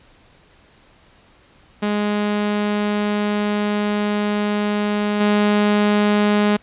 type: tone with level steps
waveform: sawtooth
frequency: 207.7 Hz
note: G#3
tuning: in tune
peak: -14 / -10 dBFS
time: 1.82-6.57 s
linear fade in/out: 10 ms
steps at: 5.2 s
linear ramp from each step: 10 ms
effects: pink hiss -52 dBFS RMS until 6.62 s + resampled to 8000 Hz